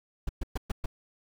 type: noise bursts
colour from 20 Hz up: brown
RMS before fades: -29 dBFS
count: 5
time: 0.27-0.86 s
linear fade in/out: 5 ms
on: 22 ms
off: 120 ms
effects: none